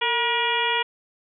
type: harmonic tone with a mistuned harmonic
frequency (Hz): 478.1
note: A#4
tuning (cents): +44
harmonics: 1 / 2 / 3 / 4 / 5 / 6 / 7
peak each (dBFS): -30 / -25 / -31 / -28 / -28 / -28 / -29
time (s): 0.01-0.83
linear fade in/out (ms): 10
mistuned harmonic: 1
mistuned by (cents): -76
effects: none